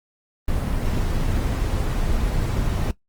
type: noise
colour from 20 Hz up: brown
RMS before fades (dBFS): -22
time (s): 0.48-2.91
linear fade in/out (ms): 2
effects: noise-tail reverb RT60 0.1 s tail -17 dB re dry + Opus 24 kbps